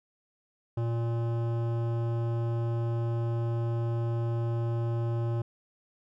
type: tone with hard clipping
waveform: sine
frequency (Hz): 116.54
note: A#2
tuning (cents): 0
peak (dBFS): -29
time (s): 0.77-5.42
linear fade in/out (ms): 5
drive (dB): 15
effects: none